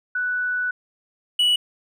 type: tone pair in turn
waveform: sine / triangle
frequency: 1484 / 2942 Hz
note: F#6 / F#7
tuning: +5 / -11 cents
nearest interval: octave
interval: 1184 cents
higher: second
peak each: -21 / -14 dBFS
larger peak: second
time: 0.15-0.71 / 1.39-1.56 s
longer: first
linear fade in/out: 5 ms
effects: none